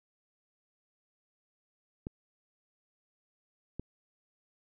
clicks, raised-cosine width 3 ms, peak -24 dBFS, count 2, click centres 2.069 / 3.796 s, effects none

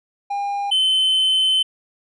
triangle tone pair in turn, 806 / 3062 Hz, G5 / G7, +48 / -41 cents, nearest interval octave + major seventh, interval 2311 cents, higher second, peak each -19 / -13 dBFS, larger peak second, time 0.3-0.71 / 0.71-1.63 s, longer second, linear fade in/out 10 ms, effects resampled to 22050 Hz

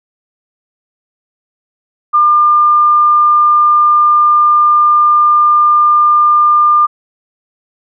sine tone, 1200 Hz, D6, 37 cents sharp, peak -5 dBFS, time 2.13-6.87 s, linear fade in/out 20 ms, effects none

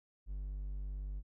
triangle tone, 49 Hz, G1, in tune, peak -36 dBFS, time 0.26-1.23 s, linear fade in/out 50 ms, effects none

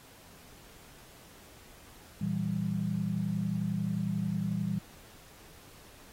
sine chord, E diminished, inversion second, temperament equal, 116.54 / 164.81 / 196 Hz, Bb2 / E3 / G3, 0 / 0 / 0 cents, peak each -36 / -33 / -32 dBFS, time 2.21-4.79 s, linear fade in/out 5 ms, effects pink hiss -55 dBFS RMS until 6.12 s + AAC 48 kbps

